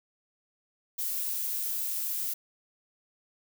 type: noise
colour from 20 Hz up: violet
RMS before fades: -32 dBFS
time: 0.98-2.34 s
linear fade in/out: 10 ms
effects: none